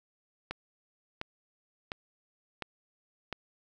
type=click train; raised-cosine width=0.3 ms; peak=-19 dBFS; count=5; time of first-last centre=0.51-3.327 s; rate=1.42 Hz; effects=none